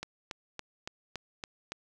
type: click train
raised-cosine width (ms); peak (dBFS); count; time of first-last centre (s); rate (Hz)
0.2; -20; 7; 0.03-1.72; 3.55
effects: none